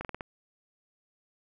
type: slowing click train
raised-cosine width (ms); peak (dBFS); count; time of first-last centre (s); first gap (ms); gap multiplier
0.5; -21; 5; 0.01-0.208; 38; 1.18
effects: none